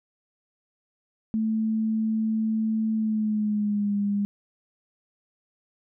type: tone with pitch glide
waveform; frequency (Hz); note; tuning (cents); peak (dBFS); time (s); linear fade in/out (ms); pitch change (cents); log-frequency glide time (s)
sine; 220 to 202.9; A3 to G#3; 0 to -40; -22; 1.34-4.25; 0; -140; 2.94-3.96
effects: none